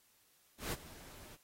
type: noise with ADSR envelope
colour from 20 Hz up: pink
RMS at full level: -38 dBFS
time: 0.58-1.37 s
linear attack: 140 ms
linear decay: 38 ms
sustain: -17 dB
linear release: 29 ms
effects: white hiss -70 dBFS RMS until 1.43 s + AAC 48 kbps